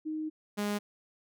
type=tone pair in turn; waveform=sine / sawtooth; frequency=311.1 / 206.3 Hz; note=D#4 / G#3; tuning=0 / -11 cents; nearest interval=perfect fifth; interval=711 cents; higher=first; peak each=-32 / -26 dBFS; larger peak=second; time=0.05-0.3 / 0.57-0.79 s; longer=first; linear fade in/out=20 ms; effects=none